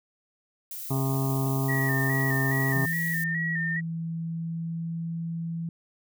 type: noise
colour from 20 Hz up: violet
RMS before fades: -37 dBFS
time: 0.71-3.24 s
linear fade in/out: 2 ms
type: harmonic tone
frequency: 134.5 Hz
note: C3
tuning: 48 cents sharp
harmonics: 1 / 2 / 3 / 5 / 6 / 7 / 8 / 9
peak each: -25 / -31 / -35 / -39 / -41 / -42 / -43 / -44 dBFS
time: 0.9-2.86 s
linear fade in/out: 10 ms
type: tone with vibrato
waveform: sine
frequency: 1864.7 Hz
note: A#6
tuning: in tune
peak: -27 dBFS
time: 1.68-3.81 s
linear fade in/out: 20 ms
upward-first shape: square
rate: 2.4 Hz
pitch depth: 49 cents each way
type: tone with pitch glide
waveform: sine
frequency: 164.81 to 166.24 Hz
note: E3 to E3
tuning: 0 to +15 cents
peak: -29 dBFS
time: 2.76-5.69 s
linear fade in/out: 2 ms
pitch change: +15 cents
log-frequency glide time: 4.1-5.12 s
effects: none